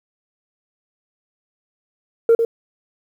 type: tone with echo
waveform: sine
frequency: 460 Hz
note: A#4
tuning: 23 cents flat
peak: -7 dBFS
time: 2.29-2.35 s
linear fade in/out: 2 ms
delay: 100 ms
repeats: 1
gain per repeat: -7 dB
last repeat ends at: 2.45 s
effects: tanh soft clip ceiling -7 dBFS + 8-bit